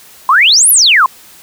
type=exponential two-way sweep; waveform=sine; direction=up then down; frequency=987.8 to 11990 to 987.8 Hz; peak=-4 dBFS; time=0.29-1.06 s; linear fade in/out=2 ms; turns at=0.7 s; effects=white hiss -39 dBFS RMS until 1.42 s